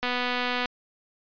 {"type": "click train", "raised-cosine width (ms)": 0.3, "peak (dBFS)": -12, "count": 156, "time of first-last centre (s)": [0.03, 0.658], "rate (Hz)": 247, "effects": ["resampled to 11025 Hz"]}